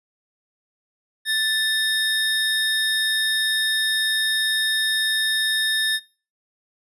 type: tone pair together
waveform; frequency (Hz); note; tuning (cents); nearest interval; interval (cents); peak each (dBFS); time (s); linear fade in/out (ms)
square; 1760 / 3701; A6 / A#7; 0 / -13; octave + minor second; 1287; -23; 1.25-6; 50
effects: noise-tail reverb RT60 0.4 s tail -24 dB re dry + resampled to 32000 Hz